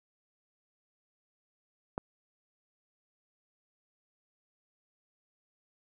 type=click; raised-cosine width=1 ms; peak=-19 dBFS; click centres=1.979 s; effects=none